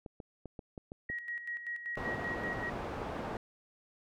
clicks, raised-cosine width 2 ms, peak -30 dBFS, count 7, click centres 0.062 / 0.202 / 0.457 / 0.592 / 0.778 / 0.919 / 1.1 s
sine tone with tremolo, 1900 Hz, A#6, 33 cents sharp, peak -35 dBFS, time 1.09-2.7 s, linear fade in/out 5 ms, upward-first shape square, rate 5.2 Hz, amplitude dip 60%
white low-pass noise, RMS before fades -39 dBFS, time 1.97-3.37 s, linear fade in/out 2 ms, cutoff 820 Hz, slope 12 dB/octave
effects none

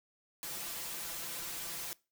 white noise with comb filter, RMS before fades -41 dBFS, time 0.43-1.93 s, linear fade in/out 0 ms, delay 5.9 ms, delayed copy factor +0.85, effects noise-tail reverb RT60 0.3 s tail -22 dB re dry

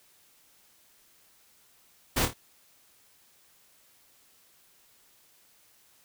pink noise with echo, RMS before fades -26 dBFS, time 2.16-2.26 s, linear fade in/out 10 ms, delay 26 ms, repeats 3, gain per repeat -7 dB, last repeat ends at 2.338 s, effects white hiss -62 dBFS RMS until 6.04 s

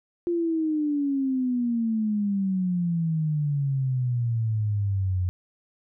sine exponential sweep, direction down, 349.2 to 89.2 Hz, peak -22 dBFS, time 0.27-5.29 s, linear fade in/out 0 ms, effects none

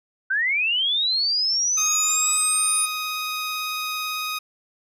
sine linear sweep, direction up, 1496 to 9600 Hz, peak -19 dBFS, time 0.3-2.86 s, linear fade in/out 10 ms
15% pulse tone with vibrato, 1251 Hz, D#6, 9 cents sharp, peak -19 dBFS, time 1.77-4.39 s, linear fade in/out 10 ms, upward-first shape triangle, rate 18 Hz, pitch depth 10 cents each way
effects none

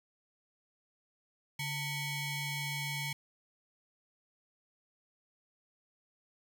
sawtooth ring-modulated tone, 1046.5 Hz, C6, in tune, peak -28 dBFS, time 1.59-3.13 s, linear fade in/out 5 ms, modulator 1190 Hz, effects none

